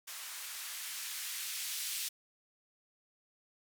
violet noise with band-pass filter sweep, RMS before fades -41 dBFS, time 0.07-2.09 s, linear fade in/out 10 ms, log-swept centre 1100 to 2800 Hz, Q 0.89, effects none

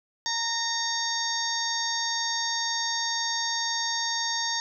harmonic tone, 922 Hz, A#5, 19 cents flat, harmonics 1 / 2 / 4 / 5 / 6 / 7, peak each -33 / -33 / -33 / -33 / -33 / -33 dBFS, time 0.26-4.6 s, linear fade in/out 0 ms, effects none

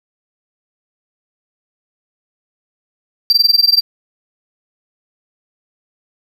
triangle tone with amplitude modulation, 4699 Hz, D8, in tune, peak -4 dBFS, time 3.3-3.81 s, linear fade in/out 0 ms, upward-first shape sine, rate 21.1 Hz, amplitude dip 95%, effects none

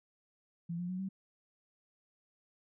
sine tone with pitch steps, 169.8 / 176.81 / 184.1 / 191.7 Hz, F3 / F3 / F#3 / G3, -48 / +22 / -8 / -38 cents, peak -35 dBFS, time 0.69-1.09 s, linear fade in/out 10 ms, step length 100 ms, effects none

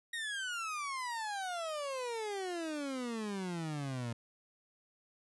30% pulse exponential sweep, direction down, 1893 to 114.2 Hz, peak -34 dBFS, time 0.13-4.13 s, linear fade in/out 5 ms, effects resampled to 24000 Hz

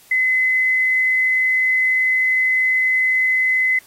sine tone, 2034 Hz, C7, 50 cents flat, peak -14 dBFS, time 0.11-3.79 s, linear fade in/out 5 ms, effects white hiss -49 dBFS RMS until 3.86 s + AAC 48 kbps

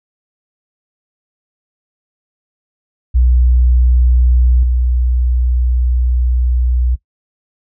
sine tone with level steps, 61.6 Hz, B1, 4 cents flat, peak -6 / -10 dBFS, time 3.14-6.96 s, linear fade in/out 20 ms, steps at 4.63 s, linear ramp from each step 2 ms, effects noise-tail reverb RT60 0.1 s tail -19 dB re dry + tanh soft clip ceiling -3 dBFS

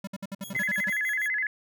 square tone bursts, 196 Hz, G3, in tune, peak -33 dBFS, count 10, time 0.04-0.901 s, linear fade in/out 5 ms, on 33 ms, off 59 ms
sawtooth tone with exponential growth, 130 Hz, C3, 11 cents flat, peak -32 dBFS, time 0.39-0.57 s, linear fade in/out 2 ms, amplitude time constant 37 ms
10% pulse tone with tremolo, 3322 Hz, G#7, in tune, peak -31 dBFS, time 0.42-1.28 s, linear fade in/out 10 ms, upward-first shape sine, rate 6.3 Hz, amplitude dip 90%
sine tone with vibrato, 1864.7 Hz, A#6, in tune, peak -25 dBFS, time 0.55-1.47 s, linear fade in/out 2 ms, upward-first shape square, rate 12 Hz, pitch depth 160 cents each way
effects none

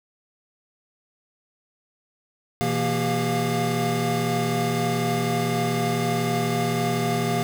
square tone cluster, 123.9 / 165.5 / 234 / 403.6 / 706 Hz, B2 / E3 / A#3 / G#4 / F5, +6 / +7 / +7 / -49 / +19 cents, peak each -29 dBFS, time 2.61-7.43 s, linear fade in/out 0 ms, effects 8-bit

